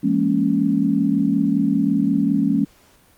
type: chord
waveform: sine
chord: Bb minor seventh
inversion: second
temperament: equal with one note detuned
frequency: 170.13 / 207.7 / 233.1 / 277.2 Hz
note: F3 / Ab3 / Bb3 / Db4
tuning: -45 / 0 / 0 / 0 cents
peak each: -24 / -20 / -23 / -19 dBFS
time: 0.03-2.65 s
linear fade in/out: 10 ms
effects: pink hiss -54 dBFS RMS until 3.17 s + Opus 32 kbps